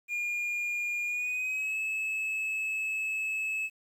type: tone with pitch glide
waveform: triangle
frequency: 2421 to 2595 Hz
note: D#7 to E7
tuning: -48 to -28 cents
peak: -28 dBFS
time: 0.08-3.7 s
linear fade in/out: 50 ms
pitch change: +120 cents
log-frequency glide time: 1.05-1.78 s
effects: 10-bit